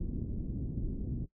pink low-pass noise, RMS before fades -36 dBFS, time 0-1.26 s, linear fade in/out 10 ms, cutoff 300 Hz, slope 24 dB/octave, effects noise-tail reverb RT60 0.1 s tail -17 dB re dry

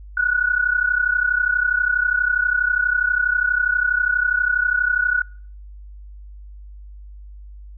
sine tone pair together, 1455 / 1487.3 Hz, F#6 / F#6, -29 / +9 cents, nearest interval unison, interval 38 cents, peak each -19 dBFS, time 0.17-5.22 s, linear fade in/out 5 ms, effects noise-tail reverb RT60 0.5 s tail -25 dB re dry + added 50 Hz sine -36 dBFS peak until 7.77 s

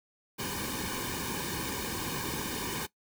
pink noise with comb filter, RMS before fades -35 dBFS, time 0.38-2.87 s, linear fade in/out 20 ms, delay 1.5 ms, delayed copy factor -0.85, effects noise-tail reverb RT60 0.1 s tail -18 dB re dry

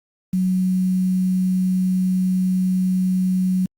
sine tone with quantisation, 185 Hz, F#3, in tune, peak -16 dBFS, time 0.33-3.66 s, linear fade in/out 5 ms, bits 7, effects Opus 48 kbps

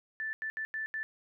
sine tone bursts at uneven times, 1760 Hz, A6, in tune, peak -33 dBFS, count 5, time 0.2-0.33 / 0.42-0.5 / 0.57-0.65 / 0.74-0.86 / 0.94-1.03 s, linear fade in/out 0 ms, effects none

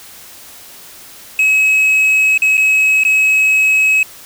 triangle tone with dropouts, 2561 Hz, D#7, 49 cents sharp, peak -7 dBFS, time 1.39-4.03 s, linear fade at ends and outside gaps 2 ms, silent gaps 2.377-2.42 / 2.571-2.577 / 3.036-3.05 s, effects white hiss -37 dBFS RMS until 4.25 s

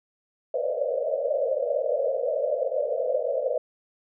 pink band-pass noise, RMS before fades -26 dBFS, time 0.54-3.58 s, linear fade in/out 5 ms, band 490 to 630 Hz, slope 96 dB/octave, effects none

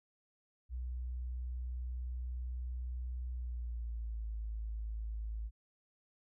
sine tone with pitch glide, 61.74 to 54.37 Hz, B1 to A1, 0 to -20 cents, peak -37 dBFS, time 0.69-5.51 s, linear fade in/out 50 ms, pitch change -220 cents, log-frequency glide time 3.33-4.28 s, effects none

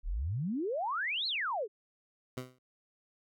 sine exponential two-way sweep, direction up then down, 32.7 to 4389 to 378.5 Hz, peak -31 dBFS, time 0.03-1.68 s, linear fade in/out 50 ms, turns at 1.27 s
15% pulse tone with exponential decay, 127.4 Hz, C3, 46 cents flat, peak -28 dBFS, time 2.37-2.59 s, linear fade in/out 5 ms, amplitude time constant 47 ms
effects none

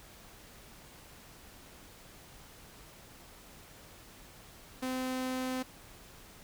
sawtooth tone, 257.2 Hz, C4, 30 cents flat, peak -29 dBFS, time 4.82-5.63 s, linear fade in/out 10 ms, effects pink hiss -54 dBFS RMS until 6.43 s

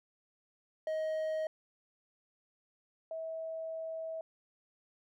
triangle / sine tone pair in turn, 629 / 647.1 Hz, D#5 / E5, +19 / -32 cents, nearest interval unison, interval 49 cents, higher second, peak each -30 / -37 dBFS, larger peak first, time 0.87-1.47 / 3.11-4.21 s, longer second, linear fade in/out 2 ms, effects none

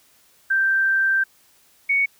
sine tone pair in turn, 1568 / 2227 Hz, G6 / C#7, 0 / +7 cents, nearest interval tritone, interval 607 cents, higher second, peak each -16 dBFS, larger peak neither, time 0.5-1.24 / 1.89-2.06 s, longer first, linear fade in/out 10 ms, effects white hiss -57 dBFS RMS until 2.19 s

